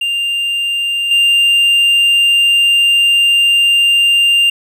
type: tone with level steps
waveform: triangle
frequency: 2794 Hz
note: F7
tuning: in tune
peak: -12 / -6 dBFS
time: 0.01-4.5 s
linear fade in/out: 5 ms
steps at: 1.11 s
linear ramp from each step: 2 ms
effects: none